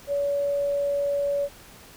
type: tone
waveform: sine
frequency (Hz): 568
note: C#5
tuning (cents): +42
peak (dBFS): -22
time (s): 0.07-1.49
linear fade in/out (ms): 50
effects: pink hiss -48 dBFS RMS until 1.96 s